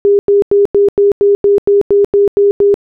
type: tone bursts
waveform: sine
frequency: 403.9 Hz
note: G#4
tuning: 48 cents flat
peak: -5 dBFS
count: 12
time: 0.05-2.742 s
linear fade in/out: 0 ms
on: 140 ms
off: 92 ms
effects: none